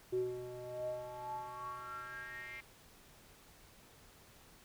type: tone with band-pass filter sweep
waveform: square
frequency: 123.8 Hz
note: B2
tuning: 5 cents sharp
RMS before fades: -43 dBFS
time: 0.12-2.61 s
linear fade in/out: 10 ms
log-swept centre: 360 to 2200 Hz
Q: 10
effects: pink hiss -61 dBFS RMS until 4.64 s